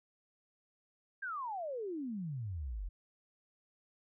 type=exponential sweep; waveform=sine; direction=down; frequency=1639 to 41.2 Hz; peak=-37 dBFS; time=1.22-2.89 s; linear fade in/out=10 ms; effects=none